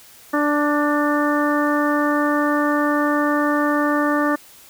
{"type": "harmonic tone with a mistuned harmonic", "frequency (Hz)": 293.7, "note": "D4", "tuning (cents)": 0, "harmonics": [1, 2, 3, 4, 5, 6], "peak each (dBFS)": [-19, -23, -28, -23, -29, -26], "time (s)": [0.33, 4.36], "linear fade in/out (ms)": 10, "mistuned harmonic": 6, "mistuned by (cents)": 22, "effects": ["white hiss -46 dBFS RMS until 4.69 s"]}